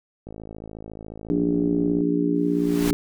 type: click train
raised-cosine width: 2 ms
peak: -24 dBFS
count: 95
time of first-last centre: 0.27-2.008 s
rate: 54.1 Hz
type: harmonic tone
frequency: 58.3 Hz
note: A#1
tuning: 1 cent sharp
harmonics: 3 / 4 / 5 / 6 / 7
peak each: -26 / -31 / -21 / -32 / -27 dBFS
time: 1.3-2.93 s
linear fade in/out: 0 ms
type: noise with exponential growth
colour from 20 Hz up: pink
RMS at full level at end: -26 dBFS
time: 2.35-2.91 s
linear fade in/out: 5 ms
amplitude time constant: 120 ms
effects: none